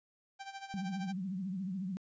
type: tone with tremolo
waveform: sawtooth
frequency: 784 Hz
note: G5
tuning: in tune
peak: -37 dBFS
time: 0.39-1.13 s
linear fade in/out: 20 ms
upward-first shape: sine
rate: 13 Hz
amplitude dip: 75%
type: tone with vibrato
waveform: sine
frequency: 188.5 Hz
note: F#3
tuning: 32 cents sharp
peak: -35 dBFS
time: 0.74-1.97 s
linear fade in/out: 0 ms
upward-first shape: triangle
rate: 14 Hz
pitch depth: 140 cents each way
effects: resampled to 16000 Hz + 12-bit